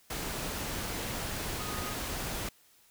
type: tone in noise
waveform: sine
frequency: 1244.5 Hz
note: D#6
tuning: in tune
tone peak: -42 dBFS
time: 1.6-1.94 s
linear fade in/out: 5 ms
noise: pink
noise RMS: -36 dBFS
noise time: 0.1-2.49 s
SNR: -9 dB
effects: white hiss -63 dBFS RMS until 2.9 s